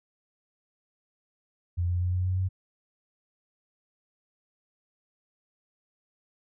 sine tone with pitch steps, 87.31 / 88.53 / 89.76 / 91.02 / 92.29 / 93.58 Hz, F2 / F2 / F2 / F#2 / F#2 / F#2, 0 / +24 / +48 / -28 / -4 / +20 cents, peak -24 dBFS, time 1.77-2.49 s, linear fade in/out 20 ms, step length 120 ms, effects none

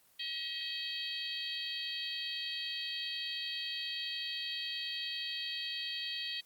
harmonic tone, 639 Hz, D#5, 46 cents sharp, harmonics 3 / 4 / 5 / 6 / 7, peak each -46 / -45 / -40 / -44 / -42 dBFS, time 0.19-6.41 s, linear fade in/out 10 ms, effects white hiss -66 dBFS RMS until 6.45 s + Opus 24 kbps

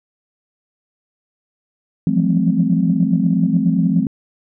sine tone cluster, 167.2 / 174.6 / 184 / 214.1 / 260.1 Hz, E3 / F3 / F#3 / A3 / C4, +25 / 0 / -9 / -47 / -10 cents, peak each -19 dBFS, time 2.07-4.07 s, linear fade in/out 2 ms, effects tanh soft clip ceiling -2 dBFS

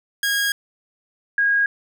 sawtooth / sine tone pair in turn, 1637 / 1637 Hz, G#6 / G#6, -25 / -25 cents, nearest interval unison, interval 0 cents, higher neither, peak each -15 dBFS, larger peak neither, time 0.23-0.52 / 1.38-1.66 s, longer first, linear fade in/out 2 ms, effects none

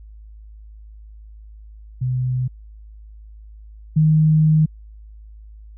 sine tone pair in turn, 127.1 / 155.65 Hz, C3 / D#3, -50 / +1 cents, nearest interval major third, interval 351 cents, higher second, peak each -18 / -11 dBFS, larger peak second, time 2.01-2.48 / 3.96-4.66 s, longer second, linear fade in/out 10 ms, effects added 53 Hz sine -38 dBFS peak until 5.77 s

